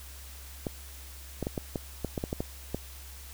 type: clicks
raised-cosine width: 2 ms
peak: -17 dBFS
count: 11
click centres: 0.668 / 1.427 / 1.469 / 1.578 / 1.758 / 2.047 / 2.178 / 2.239 / 2.329 / 2.405 / 2.746 s
effects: added 67 Hz sine -45 dBFS peak until 3.33 s + white hiss -49 dBFS RMS until 3.33 s